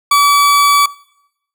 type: tone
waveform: 40% pulse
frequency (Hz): 1146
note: D6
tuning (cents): -43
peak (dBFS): -6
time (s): 0.11-0.86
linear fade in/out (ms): 5
effects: noise-tail reverb RT60 0.8 s tail -22 dB re dry